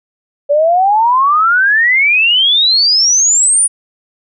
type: exponential sweep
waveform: sine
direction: up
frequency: 564 to 9710 Hz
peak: -7 dBFS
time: 0.49-3.68 s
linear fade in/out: 20 ms
effects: none